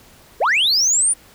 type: linear sweep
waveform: sine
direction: up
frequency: 370 to 9600 Hz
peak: -11 dBFS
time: 0.4-1.14 s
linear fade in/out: 20 ms
effects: tanh soft clip ceiling -12 dBFS + pink hiss -48 dBFS RMS until 1.34 s